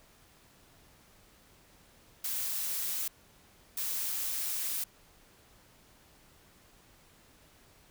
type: noise bursts at uneven times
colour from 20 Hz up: blue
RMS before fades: -34 dBFS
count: 2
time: 2.24-3.08 / 3.77-4.84 s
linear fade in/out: 5 ms
effects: pink hiss -61 dBFS RMS until 7.9 s